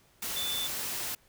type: tone in noise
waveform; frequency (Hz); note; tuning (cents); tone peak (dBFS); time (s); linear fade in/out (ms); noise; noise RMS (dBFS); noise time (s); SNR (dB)
sine; 3520; A7; 0; -32; 0.36-0.67; 5; white; -35; 0.22-1.15; 0
effects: pink hiss -64 dBFS RMS until 1.28 s